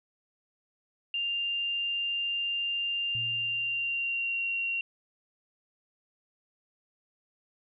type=tone with pitch glide; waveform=sine; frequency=2794 to 2751 Hz; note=F7 to F7; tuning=0 to -27 cents; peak=-28 dBFS; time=1.14-4.81 s; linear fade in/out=2 ms; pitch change=-27 cents; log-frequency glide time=3.28-4.46 s
type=tone with exponential decay; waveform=sine; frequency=116.54 Hz; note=A#2; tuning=in tune; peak=-37 dBFS; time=3.15-4.26 s; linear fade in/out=0 ms; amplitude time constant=240 ms
effects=none